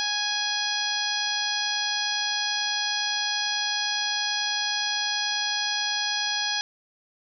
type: harmonic tone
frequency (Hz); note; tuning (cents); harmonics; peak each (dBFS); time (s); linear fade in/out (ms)
830.6; G#5; 0; 1 / 2 / 3 / 4 / 5 / 6 / 7; -34 / -31 / -36 / -30 / -32 / -31 / -35; 0-6.61; 0
effects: none